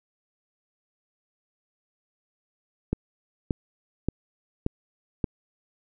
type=click train; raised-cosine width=3 ms; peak=-11 dBFS; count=5; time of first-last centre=2.93-5.242 s; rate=1.73 Hz; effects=none